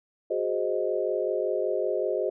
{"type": "chord", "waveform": "sine", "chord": "Ab dominant seventh", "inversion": "third", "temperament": "equal", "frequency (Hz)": [370, 415.3, 523.3, 622.3], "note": ["Gb4", "Ab4", "C5", "Eb5"], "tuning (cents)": [0, 0, 0, 0], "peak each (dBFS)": -30, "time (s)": [0.3, 2.3], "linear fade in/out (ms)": 10, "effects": []}